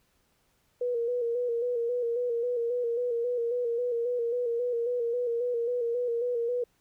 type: tone with vibrato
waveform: sine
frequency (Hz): 478.7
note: A#4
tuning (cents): +46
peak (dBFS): -26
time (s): 0.81-6.64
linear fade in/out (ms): 5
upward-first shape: square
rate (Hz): 3.7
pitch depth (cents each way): 43
effects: pink hiss -70 dBFS RMS until 6.8 s